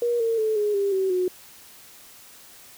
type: tone with pitch steps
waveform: sine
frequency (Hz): 476.7 / 456 / 436.1 / 417.2 / 399 / 381.6 / 365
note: A#4 / A#4 / A4 / G#4 / G4 / G4 / F#4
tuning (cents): +39 / -38 / -15 / +8 / +31 / -47 / -24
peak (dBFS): -20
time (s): 0.02-1.28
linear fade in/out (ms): 2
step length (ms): 180
effects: white hiss -48 dBFS RMS until 2.77 s